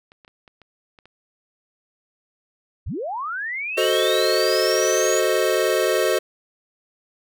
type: clicks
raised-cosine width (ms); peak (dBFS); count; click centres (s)
0.3; -32; 7; 0.119 / 0.248 / 0.279 / 0.478 / 0.617 / 0.988 / 1.056
type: linear sweep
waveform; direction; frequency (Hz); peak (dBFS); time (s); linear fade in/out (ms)
sine; up; 36 to 6900; -25; 2.86-5.2; 10
type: chord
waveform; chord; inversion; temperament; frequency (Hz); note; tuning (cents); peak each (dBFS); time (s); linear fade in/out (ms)
square; F# diminished seventh; none; equal; 370 / 440 / 523.3 / 622.3; F#4 / A4 / C5 / Eb5; 0 / 0 / 0 / 0; -24; 3.77-6.19; 10
effects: none